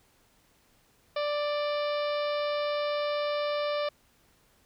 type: harmonic tone with a mistuned harmonic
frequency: 588 Hz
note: D5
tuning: 2 cents sharp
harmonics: 1 / 2 / 3 / 4 / 5 / 6 / 7 / 8 / 9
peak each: -28 / -35 / -43 / -41 / -44 / -43 / -47 / -47 / -50 dBFS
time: 1.16-3.89 s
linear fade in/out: 5 ms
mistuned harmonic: 6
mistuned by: +29 cents
effects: pink hiss -65 dBFS RMS until 4.65 s